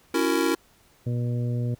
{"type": "chord", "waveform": "square", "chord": "F# dominant seventh", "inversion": "second", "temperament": "just", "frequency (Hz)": [277.5, 333, 370, 462.5], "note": ["C#4", "E4", "F#4", "A#4"], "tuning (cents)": [2, 18, 0, -14], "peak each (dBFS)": [-28, -25, -29, -29], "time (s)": [0.14, 0.55], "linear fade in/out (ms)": 5}
{"type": "harmonic tone", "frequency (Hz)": 120.7, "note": "B2", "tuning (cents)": -39, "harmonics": [1, 2, 3, 4, 5], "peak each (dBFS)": [-24, -33, -40, -39, -44], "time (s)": [1.06, 1.75], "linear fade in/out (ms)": 10}
{"effects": ["pink hiss -59 dBFS RMS until 1.79 s"]}